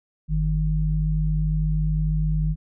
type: tone pair together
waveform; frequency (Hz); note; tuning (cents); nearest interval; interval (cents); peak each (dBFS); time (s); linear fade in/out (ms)
sine; 49 / 155.56; G1 / D#3; 0 / 0; octave + minor sixth; 2000; -22; 0.28-2.56; 50
effects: none